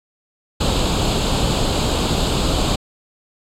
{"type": "noise with comb filter", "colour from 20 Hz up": "pink", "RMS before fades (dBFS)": -18, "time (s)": [0.6, 2.76], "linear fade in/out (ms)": 10, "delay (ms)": 0.26, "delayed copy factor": 0.7, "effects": ["low-pass 7000 Hz 12 dB/octave"]}